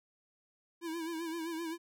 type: tone with vibrato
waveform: square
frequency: 329.6 Hz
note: E4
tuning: in tune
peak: -37 dBFS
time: 0.81-1.78 s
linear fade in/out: 50 ms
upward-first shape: sine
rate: 7.7 Hz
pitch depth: 68 cents each way
effects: none